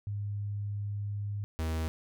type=tone pair in turn; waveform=sine / 45% pulse; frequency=102.3 / 80.03 Hz; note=G#2 / D#2; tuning=-26 / +49 cents; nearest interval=major third; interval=425 cents; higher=first; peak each=-32 / -30 dBFS; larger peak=second; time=0.07-1.44 / 1.59-1.88 s; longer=first; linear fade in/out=0 ms; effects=none